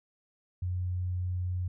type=tone; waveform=sine; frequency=90.4 Hz; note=F#2; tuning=40 cents flat; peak=-29 dBFS; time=0.62-1.68 s; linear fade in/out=5 ms; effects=none